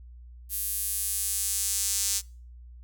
sawtooth tone with high-pass filter sweep, 200 Hz, G3, 35 cents sharp, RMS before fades -29 dBFS, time 0.49-2.22 s, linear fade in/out 50 ms, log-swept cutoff 12000 to 6600 Hz, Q 1.4, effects noise-tail reverb RT60 0.4 s tail -24 dB re dry + added 60 Hz sine -44 dBFS peak until 2.83 s

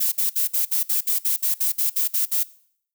violet noise bursts, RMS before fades -21 dBFS, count 14, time 0-2.434 s, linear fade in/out 10 ms, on 120 ms, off 58 ms, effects noise-tail reverb RT60 0.6 s tail -20 dB re dry

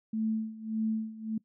sine tone with tremolo, 220 Hz, A3, in tune, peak -26 dBFS, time 0.13-1.38 s, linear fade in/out 5 ms, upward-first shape sine, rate 1.7 Hz, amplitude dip 85%, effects noise-tail reverb RT60 0.1 s tail -21 dB re dry

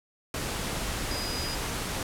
sine tone in noise, 4928 Hz, D#8, 17 cents flat, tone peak -35 dBFS, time 1.11-1.55 s, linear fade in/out 2 ms, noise pink, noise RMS -32 dBFS, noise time 0.34-2.03 s, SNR -6 dB, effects low-pass 12000 Hz 12 dB/octave

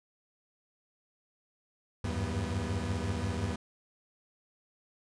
35% pulse tone cluster, 80 / 95 / 100.7 / 243.6 Hz, D#2 / F#2 / G2 / B3, +49 / +46 / +47 / -24 cents, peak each -35 / -34 / -35 / -37 dBFS, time 2.04-3.56 s, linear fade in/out 5 ms, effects resampled to 22050 Hz

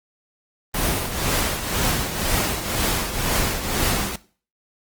pink noise with tremolo, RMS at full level -20 dBFS, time 0.74-4.16 s, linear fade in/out 5 ms, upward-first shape triangle, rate 2 Hz, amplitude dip 65%, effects noise-tail reverb RT60 0.4 s tail -18 dB re dry + Opus 24 kbps

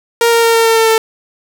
sawtooth tone with pitch steps, 466.5 / 463 / 459.5 / 456.1 / 452.7 / 449.3 / 445.9 Hz, A#4 / A#4 / A#4 / A#4 / A4 / A4 / A4, +1 / -12 / -25 / -38 / +49 / +36 / +23 cents, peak -4 dBFS, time 0.21-0.98 s, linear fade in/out 2 ms, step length 110 ms, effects none

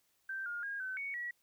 sine tone with pitch steps, 1563 / 1420 / 1627 / 1524 / 2228 / 1926 Hz, G6 / F6 / G#6 / G6 / C#7 / B6, -6 / +28 / -36 / -49 / +8 / -44 cents, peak -37 dBFS, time 0.29-1.31 s, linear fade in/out 5 ms, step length 170 ms, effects white hiss -75 dBFS RMS until 1.42 s

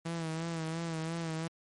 sawtooth tone with vibrato, 163.7 Hz, E3, 12 cents flat, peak -30 dBFS, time 0.05-1.48 s, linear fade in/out 10 ms, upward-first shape sine, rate 2.9 Hz, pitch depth 47 cents each way, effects MP3 48 kbps

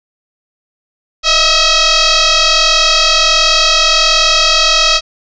sine tone with frequency modulation, 622.3 Hz, D#5, in tune, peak -7 dBFS, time 1.23-5.01 s, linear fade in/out 50 ms, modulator 643 Hz, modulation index 7.9, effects none

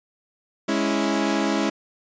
sawtooth chord, C# minor, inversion second, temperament equal, 207.7 / 277.2 / 329.6 Hz, G#3 / C#4 / E4, 0 / 0 / 0 cents, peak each -21 dBFS, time 0.68-1.7 s, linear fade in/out 10 ms, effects resampled to 16000 Hz

